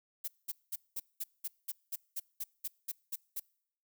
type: noise bursts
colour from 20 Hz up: violet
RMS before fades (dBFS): -37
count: 14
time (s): 0.24-3.4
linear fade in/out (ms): 10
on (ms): 40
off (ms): 200
effects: noise-tail reverb RT60 0.7 s tail -26 dB re dry